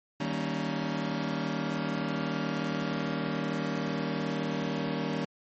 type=chord; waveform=sawtooth; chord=Eb dominant seventh; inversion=none; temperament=just; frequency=155.56 / 194.45 / 233.3 / 280 Hz; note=Eb3 / G3 / Bb3 / Db4; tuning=0 / -14 / +2 / +18 cents; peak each=-31 dBFS; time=0.2-5.25 s; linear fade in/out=5 ms; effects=low-pass 5000 Hz 12 dB/octave + MP3 32 kbps

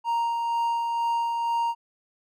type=tone with tremolo; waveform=triangle; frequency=932.3 Hz; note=A#5; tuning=in tune; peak=-20 dBFS; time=0.04-1.75 s; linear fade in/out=50 ms; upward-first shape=sine; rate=2.1 Hz; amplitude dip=30%; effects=none

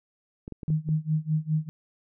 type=clicks; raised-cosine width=3 ms; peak=-24 dBFS; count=5; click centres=0.479 / 0.523 / 0.632 / 0.703 / 0.889 s
type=tone with tremolo; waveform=sine; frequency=155.56 Hz; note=D#3; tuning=in tune; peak=-20 dBFS; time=0.68-1.69 s; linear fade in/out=0 ms; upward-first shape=sine; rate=4.9 Hz; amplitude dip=95%
effects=none

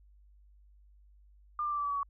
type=tone with pitch steps; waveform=sine; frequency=1200 / 1186.9 / 1173.9 / 1161.1 / 1148.5 / 1135.9 / 1123.5 Hz; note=D6 / D6 / D6 / D6 / D6 / C#6 / C#6; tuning=+37 / +18 / -1 / -20 / -39 / +42 / +23 cents; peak=-30 dBFS; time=1.59-2.031 s; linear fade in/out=2 ms; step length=63 ms; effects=added 50 Hz sine -57 dBFS peak until 2.09 s

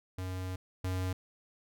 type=tone pair in turn; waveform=square; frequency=92.5 / 92.5 Hz; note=F#2 / F#2; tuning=0 / 0 cents; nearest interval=unison; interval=0 cents; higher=neither; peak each=-36 / -32 dBFS; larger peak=second; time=0.18-0.56 / 0.84-1.13 s; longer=first; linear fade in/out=5 ms; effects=none

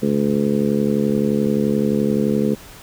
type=harmonic tone; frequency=71.6 Hz; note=D2; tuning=43 cents flat; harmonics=2 / 3 / 4 / 5 / 6 / 7; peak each=-26 / -18 / -26 / -25 / -23 / -26 dBFS; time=0.02-2.55 s; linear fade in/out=10 ms; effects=pink hiss -41 dBFS RMS until 2.82 s

